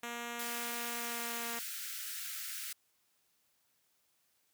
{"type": "tone with pitch glide", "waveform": "5% pulse", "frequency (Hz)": [237, 233.9], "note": ["A#3", "A#3"], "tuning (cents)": [29, 6], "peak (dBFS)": -28, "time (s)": [0.03, 1.59], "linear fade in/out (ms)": 2, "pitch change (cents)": -23, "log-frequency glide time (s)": [0.88, 1.45]}
{"type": "high-pass noise", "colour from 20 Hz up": "white", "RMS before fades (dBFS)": -42, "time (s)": [0.39, 2.73], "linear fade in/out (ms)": 5, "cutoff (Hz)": 1300, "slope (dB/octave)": 96}
{"effects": ["white hiss -75 dBFS RMS until 4.53 s", "high-pass 60 Hz 12 dB/octave"]}